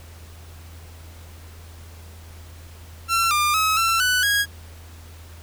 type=tone with pitch steps; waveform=sawtooth; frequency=1353 / 1199 / 1281 / 1345 / 1492 / 1646 Hz; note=E6 / D6 / E6 / E6 / F#6 / G#6; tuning=+45 / +36 / -50 / +34 / +14 / -16 cents; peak=-14 dBFS; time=3.08-4.46 s; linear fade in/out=50 ms; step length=230 ms; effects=added 82 Hz sine -40 dBFS peak until 5.42 s + pink hiss -48 dBFS RMS until 5.42 s